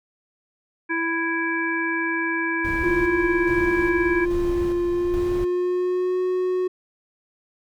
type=harmonic tone; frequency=330.8 Hz; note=E4; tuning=6 cents sharp; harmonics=1 / 3 / 5 / 7; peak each=-26 / -30 / -25 / -29 dBFS; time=0.89-4.26 s; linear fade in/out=20 ms
type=noise with tremolo; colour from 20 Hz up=brown; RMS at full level=-30 dBFS; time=2.64-5.45 s; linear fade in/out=10 ms; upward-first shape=square; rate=1.2 Hz; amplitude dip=50%
type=tone with pitch glide; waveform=triangle; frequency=349.2 to 366.8 Hz; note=F4 to F#4; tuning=0 to -15 cents; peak=-18 dBFS; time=2.83-6.68 s; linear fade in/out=10 ms; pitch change=+85 cents; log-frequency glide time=4.88-6.2 s
effects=none